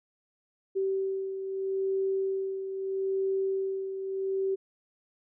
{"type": "beating tone pair", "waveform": "sine", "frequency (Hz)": [385.6, 386.38], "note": ["G4", "G4"], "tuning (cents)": [-28, -25], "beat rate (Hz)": 0.78, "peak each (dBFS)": [-28, -36], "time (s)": [0.75, 4.56], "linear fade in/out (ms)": 20, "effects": []}